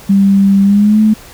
sine tone with pitch glide, 196.9 to 216 Hz, G3 to A3, +8 to -32 cents, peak -5 dBFS, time 0.09-1.14 s, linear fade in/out 10 ms, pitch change +160 cents, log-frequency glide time 0.63-1 s, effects pink hiss -36 dBFS RMS until 1.33 s

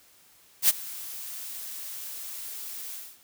blue noise with ADSR envelope, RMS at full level -17 dBFS, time 0.62-3.18 s, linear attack 71 ms, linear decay 24 ms, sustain -21 dB, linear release 240 ms, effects white hiss -58 dBFS RMS until 3.23 s

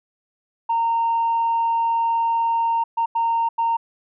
sine tone bursts at uneven times, 921 Hz, A#5, 21 cents flat, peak -16 dBFS, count 4, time 0.69-2.84 / 2.97-3.06 / 3.15-3.49 / 3.58-3.77 s, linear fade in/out 10 ms, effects tanh soft clip ceiling -14 dBFS

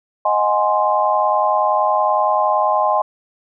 sine chord, Ab dominant seventh, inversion second, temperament equal, 622.3 / 740 / 830.6 / 1046.5 Hz, Eb5 / Gb5 / Ab5 / C6, 0 / 0 / 0 / 0 cents, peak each -19 / -22 / -18 / -18 dBFS, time 0.25-3.02 s, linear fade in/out 5 ms, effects none

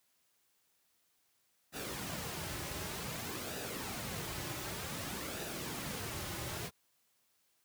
pink noise with flanger, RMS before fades -41 dBFS, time 1.72-6.71 s, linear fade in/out 50 ms, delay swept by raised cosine 0.92 to 4.42 ms, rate 0.54 Hz, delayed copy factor -0.5, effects white hiss -75 dBFS RMS until 7.64 s + high-pass 60 Hz 12 dB/octave

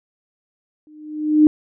sine tone with exponential growth, 304.4 Hz, D#4, 38 cents flat, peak -5 dBFS, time 0.87-1.47 s, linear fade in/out 1 ms, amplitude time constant 130 ms, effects none

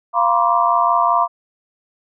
sine tone cluster, 693 / 959 / 1044 / 1167 Hz, F5 / A#5 / C6 / D6, -14 / +49 / -4 / -11 cents, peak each -18 dBFS, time 0.13-1.28 s, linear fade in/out 50 ms, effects none

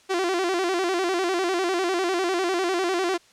sawtooth tone with vibrato, 363 Hz, F#4, 33 cents flat, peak -18 dBFS, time 0.09-3.18 s, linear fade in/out 20 ms, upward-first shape square, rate 10 Hz, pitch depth 90 cents each way, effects white hiss -56 dBFS RMS until 3.32 s + low-pass 7000 Hz 12 dB/octave

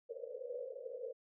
white band-pass noise, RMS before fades -45 dBFS, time 0.09-1.13 s, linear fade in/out 20 ms, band 470 to 540 Hz, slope 96 dB/octave, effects none

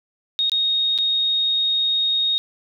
sine tone with dropouts, 3729 Hz, A#7, in tune, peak -17 dBFS, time 0.39-2.38 s, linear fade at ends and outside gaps 0 ms, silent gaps 0.496-0.518 / 0.978-0.986 s, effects none

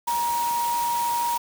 sine tone in noise, 947 Hz, A#5, 27 cents sharp, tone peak -22 dBFS, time 0.07-1.38 s, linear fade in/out 10 ms, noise white, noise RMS -33 dBFS, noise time 0.07-1.38 s, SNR +8 dB, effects none

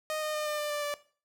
sawtooth tone with pitch steps, 619 / 613 / 607 / 601 / 595.2 / 589.3 / 583.6 Hz, D#5 / D#5 / D#5 / D5 / D5 / D5 / D5, -9 / -26 / -43 / +40 / +23 / +6 / -11 cents, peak -27 dBFS, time 0.1-0.94 s, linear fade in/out 0 ms, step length 120 ms, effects noise-tail reverb RT60 0.4 s tail -17 dB re dry

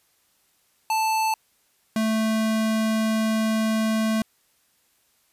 square tone pair in turn, 880 / 220 Hz, A5 / A3, 0 / 0 cents, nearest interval 2 octaves, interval 2400 cents, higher first, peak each -21 dBFS, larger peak neither, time 0.9-1.34 / 1.96-4.22 s, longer second, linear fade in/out 2 ms, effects white hiss -65 dBFS RMS until 5.32 s + resampled to 32000 Hz

